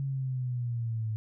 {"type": "exponential sweep", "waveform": "sine", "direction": "down", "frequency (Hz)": [138.6, 108], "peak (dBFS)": -29, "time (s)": [0, 1.16], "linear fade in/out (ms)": 0, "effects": []}